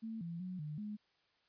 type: tone with pitch steps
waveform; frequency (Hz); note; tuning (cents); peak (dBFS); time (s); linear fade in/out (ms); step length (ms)
sine; 223.6 / 169 / 183.4 / 150.8 / 209.8; A3 / E3 / F#3 / D3 / G#3; +28 / +43 / -15 / +46 / +18; -40; 0.02-0.97; 20; 190
effects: white hiss -75 dBFS RMS until 1.48 s + resampled to 11025 Hz